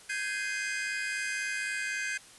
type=chord; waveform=45% pulse; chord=Ab major seventh; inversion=third; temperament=just; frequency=1557.4 / 1661.2 / 2077 / 2492 Hz; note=G6 / Ab6 / C7 / Eb7; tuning=-12 / 0 / -13 / +2 cents; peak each=-36 / -37 / -38 / -38 dBFS; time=0.09-2.18 s; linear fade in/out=10 ms; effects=white hiss -53 dBFS RMS until 2.38 s + resampled to 24000 Hz